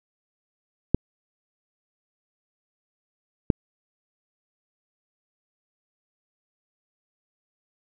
clicks, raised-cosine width 3 ms, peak -4 dBFS, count 2, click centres 0.946 / 3.502 s, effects none

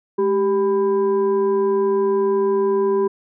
sine tone with frequency modulation, 392 Hz, G4, in tune, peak -15 dBFS, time 0.18-3.08 s, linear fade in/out 10 ms, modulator 602 Hz, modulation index 0.54, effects none

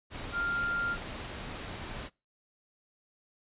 sine tone in noise, 1396.9 Hz, F6, in tune, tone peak -29 dBFS, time 0.32-0.97 s, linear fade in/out 50 ms, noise pink, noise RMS -40 dBFS, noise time 0.1-2.1 s, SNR +8 dB, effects noise-tail reverb RT60 0.3 s tail -25 dB re dry + resampled to 8000 Hz

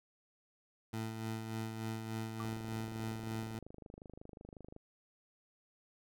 20% pulse tone with tremolo, 111.4 Hz, A2, 22 cents sharp, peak -32 dBFS, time 0.93-3.59 s, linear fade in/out 5 ms, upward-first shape sine, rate 3.4 Hz, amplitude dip 45%
sine tone with exponential decay, 1163 Hz, D6, 17 cents flat, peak -38 dBFS, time 2.4-2.5 s, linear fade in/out 0 ms, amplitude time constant 21 ms
click train, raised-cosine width 2 ms, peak -37 dBFS, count 60, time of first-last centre 2.45-4.764 s, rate 25.5 Hz
effects none

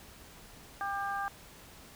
harmonic tone, 398.4 Hz, G4, 28 cents sharp, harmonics 2 / 3 / 4, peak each -35 / -37 / -38 dBFS, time 0.81-1.28 s, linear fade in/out 0 ms, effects pink hiss -53 dBFS RMS until 1.95 s

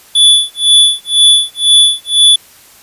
square tone with tremolo, 3455 Hz, A7, 32 cents flat, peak -3 dBFS, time 0.15-2.36 s, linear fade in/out 5 ms, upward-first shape sine, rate 2 Hz, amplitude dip 100%, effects white hiss -41 dBFS RMS until 2.82 s + resampled to 32000 Hz

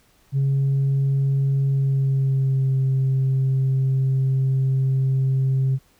sine tone with pitch glide, 136.9 to 133 Hz, C#3 to C3, -21 to +29 cents, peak -15 dBFS, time 0.32-5.79 s, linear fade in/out 50 ms, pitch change -50 cents, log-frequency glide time 1.66-2.79 s, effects tanh soft clip ceiling -15 dBFS + pink hiss -59 dBFS RMS until 5.99 s

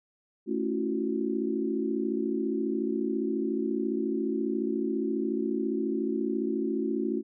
sine chord, F# minor seventh, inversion first, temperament equal with one note detuned, 220 / 277.2 / 335.6 / 370 Hz, A3 / C#4 / E4 / F#4, 0 / 0 / +31 / 0 cents, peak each -32 dBFS, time 0.46-7.23 s, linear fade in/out 50 ms, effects none

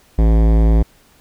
sine tone with hard clipping, 55.1 Hz, A1, 3 cents sharp, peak -11 dBFS, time 0.18-0.83 s, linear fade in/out 10 ms, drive 18 dB, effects pink hiss -52 dBFS RMS until 1.2 s

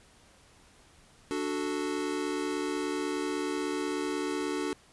square chord, D major, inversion none, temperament equal, 293.7 / 370 / 440 Hz, D4 / F#4 / A4, 0 / 0 / 0 cents, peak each -34 / -35 / -37 dBFS, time 1.31-4.73 s, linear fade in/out 0 ms, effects pink hiss -59 dBFS RMS until 4.92 s + resampled to 24000 Hz

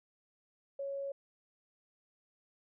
sine tone, 554.4 Hz, C#5, in tune, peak -36 dBFS, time 0.79-1.12 s, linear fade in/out 5 ms, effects none

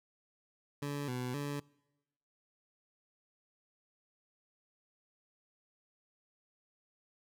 20% pulse tone with pitch steps, 143.6 / 125.1 / 143.8 Hz, D3 / B2 / D3, -39 / +23 / -36 cents, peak -31 dBFS, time 0.82-1.6 s, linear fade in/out 5 ms, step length 260 ms, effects noise-tail reverb RT60 1.0 s tail -25 dB re dry

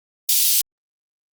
white high-pass noise, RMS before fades -17 dBFS, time 0.29-0.61 s, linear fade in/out 0 ms, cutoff 3200 Hz, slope 24 dB/octave, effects Opus 24 kbps

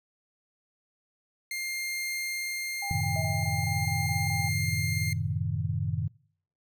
sawtooth tone with tremolo, 2113 Hz, C7, 16 cents sharp, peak -27 dBFS, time 1.51-5.13 s, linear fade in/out 2 ms, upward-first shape triangle, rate 0.42 Hz, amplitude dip 30%
sine tone bursts, 801 Hz, G5, 37 cents sharp, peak -35 dBFS, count 8, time 2.82-4.487 s, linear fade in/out 5 ms, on 190 ms, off 21 ms
sine chord, F# diminished seventh, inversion none, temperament equal, 92.5 / 110 / 130.81 / 155.56 Hz, F#2 / A2 / C3 / Eb3, 0 / 0 / 0 / 0 cents, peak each -32 / -32 / -34 / -32 dBFS, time 2.91-6.08 s, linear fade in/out 0 ms
sine tone with exponential decay, 643 Hz, E5, 43 cents flat, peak -33 dBFS, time 3.16-4.13 s, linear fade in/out 0 ms, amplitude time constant 210 ms
effects noise-tail reverb RT60 0.6 s tail -24 dB re dry

